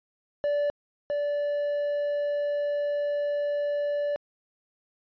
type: tone pair in turn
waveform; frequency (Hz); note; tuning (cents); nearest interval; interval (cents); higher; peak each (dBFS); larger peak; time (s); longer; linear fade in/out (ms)
triangle; 581 / 581; D5 / D5; -19 / -19; unison; 0; neither; -21 / -23; first; 0.44-0.7 / 1.1-4.16; second; 0
effects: resampled to 11025 Hz